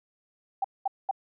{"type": "tone bursts", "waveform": "sine", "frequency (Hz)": 780, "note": "G5", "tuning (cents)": -9, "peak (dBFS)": -23, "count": 3, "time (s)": [0.62, 1.112], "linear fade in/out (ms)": 5, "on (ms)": 24, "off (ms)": 210, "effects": []}